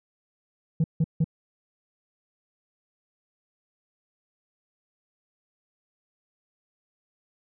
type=tone bursts; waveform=sine; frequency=160 Hz; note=D#3; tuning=49 cents sharp; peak=-16 dBFS; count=3; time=0.8-1.243 s; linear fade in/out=5 ms; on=41 ms; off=160 ms; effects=tanh soft clip ceiling -18 dBFS